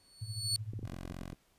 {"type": "tone with exponential growth", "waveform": "30% pulse", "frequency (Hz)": 4427, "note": "C#8", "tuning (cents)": -3, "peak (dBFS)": -25, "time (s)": [0, 0.56], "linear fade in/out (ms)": 0, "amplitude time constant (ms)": 120}
{"type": "tone with tremolo", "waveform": "sine", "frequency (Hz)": 107.6, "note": "A2", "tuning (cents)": -38, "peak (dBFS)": -34, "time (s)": [0.21, 0.87], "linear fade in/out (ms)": 10, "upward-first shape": "triangle", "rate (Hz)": 13, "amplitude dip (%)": 95}
{"type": "clicks", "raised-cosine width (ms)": 3, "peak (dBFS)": -31, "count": 8, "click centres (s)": [0.735, 0.792, 0.83, 0.934, 1.052, 1.111, 1.216, 1.33]}
{"type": "tone", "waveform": "10% pulse", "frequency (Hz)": 44.69, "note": "F1", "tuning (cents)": 41, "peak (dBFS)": -34, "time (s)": [0.83, 1.35], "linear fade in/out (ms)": 50}
{"effects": ["pink hiss -70 dBFS RMS until 1.58 s", "resampled to 32000 Hz"]}